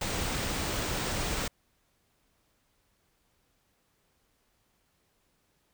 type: band-stop noise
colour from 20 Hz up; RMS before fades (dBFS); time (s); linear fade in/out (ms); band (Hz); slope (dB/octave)
pink; -32; 0.01-1.48; 5; 9600 to 14000; 96
effects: pink hiss -72 dBFS RMS until 5.73 s